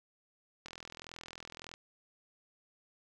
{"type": "click train", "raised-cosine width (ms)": 0.2, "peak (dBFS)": -28, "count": 46, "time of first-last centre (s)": [0.66, 1.739], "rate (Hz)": 41.7, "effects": []}